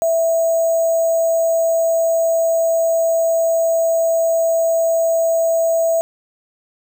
sine tone with sample-and-hold, 659.3 Hz, E5, in tune, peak -13 dBFS, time 0.02-6.01 s, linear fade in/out 0 ms, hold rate 7350 Hz, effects none

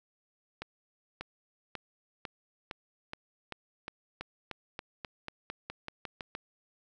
accelerating click train, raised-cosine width 0.3 ms, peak -22 dBFS, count 19, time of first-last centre 0.62-6.351 s, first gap 590 ms, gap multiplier 0.92, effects none

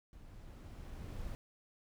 brown noise with level ramp, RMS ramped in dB -55 to -42 dBFS, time 0.13-1.35 s, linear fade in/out 0 ms, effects none

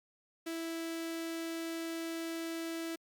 sawtooth tone with notch filter, 329.6 Hz, E4, in tune, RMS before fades -39 dBFS, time 0.46-2.96 s, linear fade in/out 10 ms, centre 900 Hz, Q 1.5, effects Opus 48 kbps

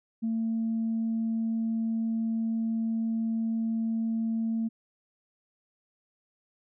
sine tone, 225.5 Hz, A3, 43 cents sharp, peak -25 dBFS, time 0.22-4.69 s, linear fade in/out 20 ms, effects tanh soft clip ceiling -22 dBFS

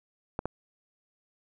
clicks, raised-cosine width 1 ms, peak -16 dBFS, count 2, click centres 0.391 / 0.456 s, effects none

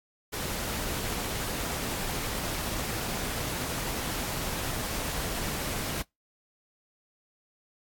pink noise, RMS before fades -33 dBFS, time 0.32-6.03 s, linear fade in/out 20 ms, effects noise-tail reverb RT60 0.2 s tail -26 dB re dry + AAC 64 kbps

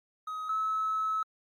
triangle tone pair in turn, 1264 / 1295.8 Hz, D#6 / E6, +27 / -30 cents, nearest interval unison, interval 43 cents, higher second, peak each -32 / -24 dBFS, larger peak second, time 0.27-0.49 / 0.49-1.23 s, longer second, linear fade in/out 5 ms, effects tanh soft clip ceiling -25 dBFS + Opus 48 kbps

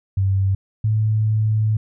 sine tone pair in turn, 96.8 / 108.42 Hz, G2 / A2, -21 / -25 cents, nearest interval major second, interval 196 cents, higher second, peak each -15 dBFS, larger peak neither, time 0.17-0.55 / 0.84-1.77 s, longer second, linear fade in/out 5 ms, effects none

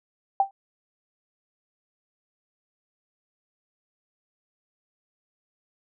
sine tone with exponential decay, 784 Hz, G5, in tune, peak -13 dBFS, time 0.4-0.51 s, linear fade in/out 2 ms, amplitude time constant 23 ms, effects none

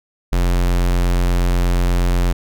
square tone, 44.17 Hz, F1, 20 cents sharp, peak -14 dBFS, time 0.32-2.33 s, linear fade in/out 10 ms, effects none

